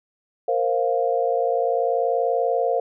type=chord; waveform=sine; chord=Bb suspended second; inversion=none; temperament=equal with one note detuned; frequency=466.2 / 526.6 / 698.5 Hz; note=Bb4 / C5 / F5; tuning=0 / +11 / 0 cents; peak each=-23 dBFS; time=0.48-2.8 s; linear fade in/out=5 ms; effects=none

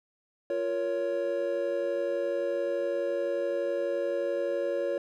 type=chord; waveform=triangle; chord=Bb minor; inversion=second; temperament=equal with one note detuned; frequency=349.2 / 466.2 / 557.9 Hz; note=F4 / Bb4 / Db5; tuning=0 / 0 / +11 cents; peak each=-32 / -32 / -27 dBFS; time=0.5-4.98 s; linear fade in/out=2 ms; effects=none

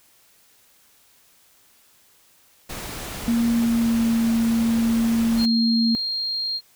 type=noise; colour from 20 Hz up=pink; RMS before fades=-33 dBFS; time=2.69-5.46 s; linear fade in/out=10 ms
type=tone with pitch glide; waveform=sine; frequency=233.1 to 229.1 Hz; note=A#3 to A#3; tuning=0 to -30 cents; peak=-17 dBFS; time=3.28-5.95 s; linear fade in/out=0 ms; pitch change=-30 cents; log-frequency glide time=3.52-4.15 s
type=tone; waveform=sine; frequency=4218 Hz; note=C8; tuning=13 cents sharp; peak=-23 dBFS; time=5.37-6.61 s; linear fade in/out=50 ms
effects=white hiss -57 dBFS RMS until 6.75 s

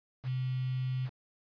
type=tone with quantisation; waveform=sine; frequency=128.5 Hz; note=C3; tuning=31 cents flat; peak=-30 dBFS; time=0.23-1.1 s; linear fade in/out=50 ms; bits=8; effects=resampled to 11025 Hz

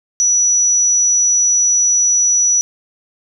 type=tone; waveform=sine; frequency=5890 Hz; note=F#8; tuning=9 cents flat; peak=-10 dBFS; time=0.2-2.61 s; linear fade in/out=0 ms; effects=none

